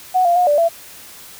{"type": "tone with pitch steps", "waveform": "sine", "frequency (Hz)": [739, 693, 719, 586, 671], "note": ["F#5", "F5", "F#5", "D5", "E5"], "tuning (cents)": [-2, -14, -50, -4, 31], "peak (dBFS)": -11, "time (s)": [0.14, 0.69], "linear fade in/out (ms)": 20, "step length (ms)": 110, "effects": ["white hiss -39 dBFS RMS until 1.39 s"]}